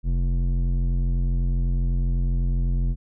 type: tone with low-pass filter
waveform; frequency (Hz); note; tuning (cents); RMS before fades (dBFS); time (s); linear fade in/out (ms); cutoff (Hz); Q
square; 44; F1; +14; -22; 0.03-2.96; 50; 180; 1.1
effects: none